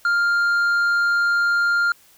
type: tone with tanh clipping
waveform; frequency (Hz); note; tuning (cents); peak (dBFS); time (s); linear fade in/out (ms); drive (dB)
sine; 1400; F6; +4; -17; 0.05-1.92; 2; 5
effects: white hiss -53 dBFS RMS until 2.17 s